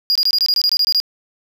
triangle tone bursts, 4854 Hz, D#8, 44 cents flat, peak -11 dBFS, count 12, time 0.1-1.001 s, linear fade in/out 0 ms, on 54 ms, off 23 ms, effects none

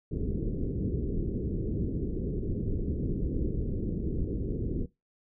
pink low-pass noise, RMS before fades -31 dBFS, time 0.11-4.86 s, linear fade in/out 10 ms, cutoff 440 Hz, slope 48 dB/octave, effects noise-tail reverb RT60 0.2 s tail -19 dB re dry

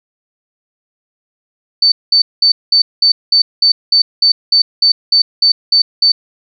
sine tone bursts, 4541 Hz, C#8, 41 cents sharp, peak -6 dBFS, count 15, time 1.82-6.12 s, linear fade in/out 5 ms, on 100 ms, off 200 ms, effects none

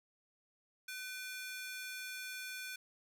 sawtooth ring-modulated tone, 1962 Hz, B6, 12 cents flat, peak -36 dBFS, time 0.88-2.76 s, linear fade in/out 5 ms, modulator 444 Hz, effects none

